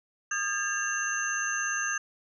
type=tone cluster; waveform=sine; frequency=1229 / 1614 / 1731 / 2749 / 6270 Hz; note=D#6 / G#6 / A6 / F7 / G8; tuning=-22 / -50 / -29 / -28 / -1 cents; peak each=-36 / -30 / -38 / -39 / -33 dBFS; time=0.31-1.98 s; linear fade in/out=5 ms; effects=none